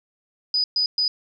sine tone bursts, 4970 Hz, D#8, 3 cents flat, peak -18 dBFS, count 3, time 0.54-1.08 s, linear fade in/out 2 ms, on 100 ms, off 120 ms, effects none

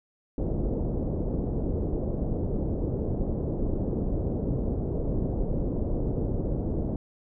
pink low-pass noise, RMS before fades -28 dBFS, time 0.38-6.96 s, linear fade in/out 2 ms, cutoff 520 Hz, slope 24 dB/octave, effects none

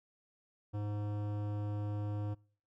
sine tone with hard clipping, 103.83 Hz, G#2, in tune, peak -37 dBFS, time 0.73-2.35 s, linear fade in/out 20 ms, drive 16 dB, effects noise-tail reverb RT60 0.5 s tail -26 dB re dry

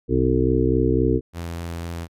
harmonic tone, 63.9 Hz, C2, 40 cents flat, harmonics 1 / 2 / 4 / 5 / 6 / 7, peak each -23 / -23 / -23 / -23 / -23 / -23 dBFS, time 0.08-1.21 s, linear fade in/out 50 ms
sawtooth tone with vibrato, 84.7 Hz, E2, 48 cents sharp, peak -24 dBFS, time 1.33-2.08 s, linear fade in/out 50 ms, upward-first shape square, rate 4.1 Hz, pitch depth 8 cents each way
effects MP3 96 kbps

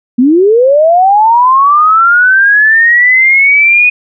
sine linear sweep, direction up, 233.1 to 2489 Hz, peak -3 dBFS, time 0.18-3.9 s, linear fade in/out 10 ms, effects none

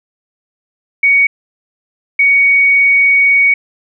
sine tone pair in turn, 2239 / 2239 Hz, C#7 / C#7, +17 / +17 cents, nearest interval unison, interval 0 cents, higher neither, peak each -6 dBFS, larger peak neither, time 1.03-1.27 / 2.19-3.54 s, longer second, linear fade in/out 5 ms, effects none

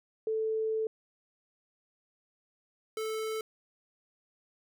sine / square tone pair in turn, 440 / 438.5 Hz, A4 / A4, 0 / -6 cents, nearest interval unison, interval 6 cents, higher first, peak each -28 / -33 dBFS, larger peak first, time 0.27-0.87 / 2.97-3.41 s, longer first, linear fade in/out 2 ms, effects none

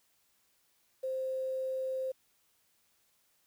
sine tone with quantisation, 523.3 Hz, C5, in tune, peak -32 dBFS, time 1.03-2.12 s, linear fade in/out 10 ms, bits 10, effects white hiss -72 dBFS RMS until 3.46 s

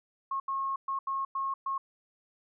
sine tone bursts at uneven times, 1085 Hz, C#6, 37 cents flat, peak -29 dBFS, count 6, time 0.31-0.4 / 0.48-0.76 / 0.88-0.99 / 1.07-1.25 / 1.35-1.54 / 1.66-1.78 s, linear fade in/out 5 ms, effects none

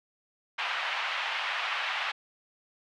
white band-pass noise, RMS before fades -32 dBFS, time 0.58-2.12 s, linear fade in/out 10 ms, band 760 to 3000 Hz, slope 24 dB/octave, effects none

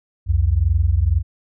sine tone pair together, 65.33 / 87.31 Hz, C2 / F2, -2 / 0 cents, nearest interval perfect fourth, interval 502 cents, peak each -17 / -16 dBFS, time 0.26-1.23 s, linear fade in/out 50 ms, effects none

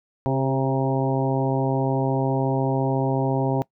harmonic tone with a mistuned harmonic, 134 Hz, C3, 42 cents sharp, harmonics 1 / 2 / 3 / 4 / 5 / 6 / 7, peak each -23 / -26 / -28 / -29 / -30 / -31 / -31 dBFS, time 0.26-3.62 s, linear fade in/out 0 ms, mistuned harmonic 3, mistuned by -24 cents, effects noise-tail reverb RT60 0.1 s tail -22 dB re dry

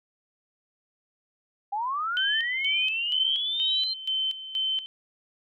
sine linear sweep, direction up, 785 to 4186 Hz, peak -26 dBFS, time 1.72-3.94 s, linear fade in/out 10 ms
sine tone with tremolo, 3079 Hz, G7, 32 cents flat, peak -24 dBFS, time 2.17-4.86 s, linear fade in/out 0 ms, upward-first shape square, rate 2.1 Hz, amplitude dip 75%
effects none

